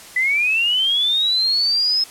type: linear sweep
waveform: sine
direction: up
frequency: 1975.5 to 5190 Hz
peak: -15 dBFS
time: 0.16-2.04 s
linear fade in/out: 5 ms
effects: white hiss -40 dBFS RMS until 2.1 s + low-pass 11000 Hz 12 dB/octave